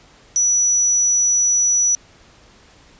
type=tone; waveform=sine; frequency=5900 Hz; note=F#8; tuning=6 cents flat; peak=-13 dBFS; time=0.36-1.95 s; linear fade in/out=0 ms; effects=pink hiss -49 dBFS RMS until 2.99 s + resampled to 16000 Hz